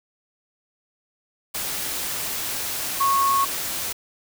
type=tone in noise; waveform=sine; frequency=1100 Hz; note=C#6; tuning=14 cents flat; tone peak=-17 dBFS; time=3-3.45 s; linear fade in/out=10 ms; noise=white; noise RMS=-28 dBFS; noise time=1.54-3.93 s; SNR=+8 dB; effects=none